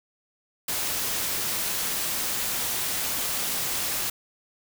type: noise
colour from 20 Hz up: white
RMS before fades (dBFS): -28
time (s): 0.68-4.1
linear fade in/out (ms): 5
effects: none